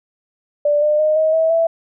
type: tone with pitch steps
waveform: sine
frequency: 587.3 / 601.4 / 615.8 / 630.5 / 645.7 / 661.1 Hz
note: D5 / D5 / D#5 / D#5 / E5 / E5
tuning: 0 / +41 / -18 / +23 / -36 / +5 cents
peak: -12 dBFS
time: 0.65-1.67 s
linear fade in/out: 5 ms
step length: 170 ms
effects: none